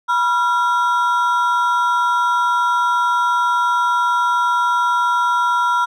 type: ring-modulated tone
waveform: triangle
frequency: 1174.7 Hz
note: D6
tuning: in tune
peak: -9 dBFS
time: 0.08-5.86 s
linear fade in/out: 20 ms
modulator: 201 Hz
effects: none